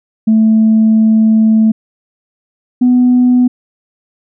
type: tone pair in turn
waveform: sine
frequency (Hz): 220 / 248.4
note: A3 / B3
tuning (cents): 0 / +10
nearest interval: major second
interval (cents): 210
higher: second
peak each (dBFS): -4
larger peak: neither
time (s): 0.27-1.72 / 2.81-3.48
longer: first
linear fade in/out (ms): 10
effects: tanh soft clip ceiling -2 dBFS